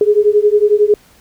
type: beating tone pair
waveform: sine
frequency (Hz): 411.8 / 422.8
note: G#4 / G#4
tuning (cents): -15 / +31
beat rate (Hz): 11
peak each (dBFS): -11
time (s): 0.01-0.94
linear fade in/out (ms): 2
effects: pink hiss -48 dBFS RMS until 1.2 s